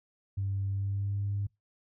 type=tone with pitch glide; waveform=sine; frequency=98.1 to 100.68 Hz; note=G2 to G2; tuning=+2 to +47 cents; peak=-28 dBFS; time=0.37-1.47 s; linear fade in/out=10 ms; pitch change=+45 cents; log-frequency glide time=0.69-1.24 s; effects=noise-tail reverb RT60 0.2 s tail -25 dB re dry + tanh soft clip ceiling -24 dBFS